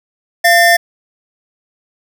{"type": "tone pair together", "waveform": "square", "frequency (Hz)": [687.2, 1800], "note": ["F5", "A6"], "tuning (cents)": [-28, 39], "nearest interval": "octave + perfect fourth", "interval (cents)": 1667, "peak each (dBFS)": -10, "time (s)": [0.44, 0.77], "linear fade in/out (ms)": 10, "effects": []}